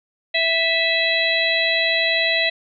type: harmonic tone with a mistuned harmonic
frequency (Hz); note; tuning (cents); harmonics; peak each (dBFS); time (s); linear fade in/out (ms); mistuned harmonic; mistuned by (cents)
659.3; E5; 0; 1 / 3 / 4 / 5 / 6; -24 / -21 / -23 / -27 / -22; 0.34-2.5; 10; 4; -24
effects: none